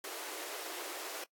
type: high-pass noise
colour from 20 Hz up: pink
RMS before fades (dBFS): -43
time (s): 0.04-1.24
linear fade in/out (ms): 2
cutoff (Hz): 310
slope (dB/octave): 96
effects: noise-tail reverb RT60 0.1 s tail -22 dB re dry + AAC 64 kbps